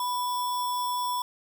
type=tone with sample-and-hold; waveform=sine; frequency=987.8 Hz; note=B5; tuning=in tune; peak=-26 dBFS; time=0-1.22 s; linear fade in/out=2 ms; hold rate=4410 Hz; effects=none